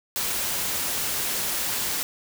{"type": "noise", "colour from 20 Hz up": "white", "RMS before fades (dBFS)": -27, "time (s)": [0.16, 2.03], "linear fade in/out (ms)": 0, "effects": []}